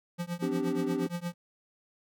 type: tone with tremolo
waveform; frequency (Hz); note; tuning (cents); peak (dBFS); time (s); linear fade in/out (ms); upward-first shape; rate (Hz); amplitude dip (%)
square; 173.8; F3; -8; -30; 0.18-1.34; 20; triangle; 8.5; 100
type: chord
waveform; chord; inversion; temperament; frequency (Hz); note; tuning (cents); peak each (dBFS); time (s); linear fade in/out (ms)
triangle; C suspended second; none; equal with one note detuned; 256.5 / 293.7 / 392; C4 / D4 / G4; -34 / 0 / 0; -31; 0.42-1.07; 5
effects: none